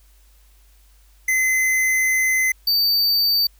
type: tone pair in turn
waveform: square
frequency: 2047 / 4606 Hz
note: C7 / D8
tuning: -38 / -34 cents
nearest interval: octave + major second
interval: 1404 cents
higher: second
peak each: -17 / -16 dBFS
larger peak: second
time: 1.28-2.52 / 2.67-3.47 s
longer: first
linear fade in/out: 5 ms
effects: added 50 Hz sine -50 dBFS peak until 3.59 s + white hiss -59 dBFS RMS until 3.59 s